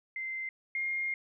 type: tone pair in turn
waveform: sine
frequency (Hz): 2080 / 2127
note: C7 / C7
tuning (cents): -11 / +28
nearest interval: unison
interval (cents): 39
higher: second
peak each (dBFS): -34 / -30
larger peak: second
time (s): 0.16-0.49 / 0.75-1.14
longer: second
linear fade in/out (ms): 2
effects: none